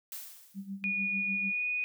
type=noise with exponential decay; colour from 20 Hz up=blue; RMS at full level=-39 dBFS; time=0.12-0.86 s; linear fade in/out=1 ms; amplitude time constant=160 ms
type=tone with tremolo; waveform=sine; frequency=196 Hz; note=G3; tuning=in tune; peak=-34 dBFS; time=0.54-1.53 s; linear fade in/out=50 ms; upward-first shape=sine; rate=6.7 Hz; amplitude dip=80%
type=tone with pitch glide; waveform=sine; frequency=2452 to 2476 Hz; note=D#7 to D#7; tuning=-26 to -9 cents; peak=-29 dBFS; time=0.84-1.84 s; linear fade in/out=0 ms; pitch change=+17 cents; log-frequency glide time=1.49-1.68 s
effects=none